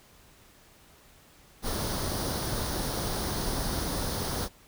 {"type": "noise with comb filter", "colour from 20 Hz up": "pink", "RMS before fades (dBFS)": -31, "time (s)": [1.62, 4.49], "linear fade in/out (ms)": 50, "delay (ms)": 0.2, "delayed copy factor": 0.6, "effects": ["pink hiss -57 dBFS RMS until 4.67 s"]}